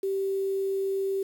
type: tone with quantisation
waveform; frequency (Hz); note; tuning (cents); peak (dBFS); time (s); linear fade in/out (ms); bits
sine; 388.8; G4; -14; -25; 0.03-1.23; 5; 8
effects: none